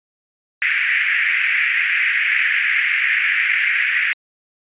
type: band-pass noise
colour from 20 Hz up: white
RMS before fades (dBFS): -18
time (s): 0.62-4.13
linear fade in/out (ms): 0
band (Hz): 1700 to 2400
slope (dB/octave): 48
effects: resampled to 8000 Hz